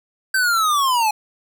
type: linear sweep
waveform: square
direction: down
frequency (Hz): 1564 to 830.6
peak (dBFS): -16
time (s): 0.34-1.11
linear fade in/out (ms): 5
effects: none